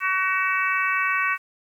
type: harmonic tone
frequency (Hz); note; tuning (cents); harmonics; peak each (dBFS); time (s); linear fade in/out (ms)
377; F#4; +32; 3 / 4 / 5 / 6 / 7; -25 / -26 / -27 / -28 / -28; 0-1.38; 50
effects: 9-bit